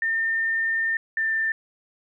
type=tone pair in turn; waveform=sine; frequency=1810 / 1787.1 Hz; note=A6 / A6; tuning=+48 / +26 cents; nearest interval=unison; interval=22 cents; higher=first; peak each=-21 dBFS; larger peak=neither; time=0.02-0.97 / 1.17-1.52 s; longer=first; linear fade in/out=2 ms; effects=none